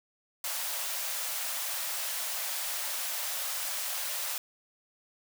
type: high-pass noise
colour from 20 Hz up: white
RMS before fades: -34 dBFS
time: 0.44-4.38 s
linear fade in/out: 2 ms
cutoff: 520 Hz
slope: 96 dB/octave
effects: none